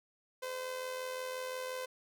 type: tone with amplitude modulation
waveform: sawtooth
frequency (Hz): 512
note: C5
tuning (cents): -38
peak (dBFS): -32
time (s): 0.42-1.86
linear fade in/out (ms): 10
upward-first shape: sine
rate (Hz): 85.7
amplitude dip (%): 45
effects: none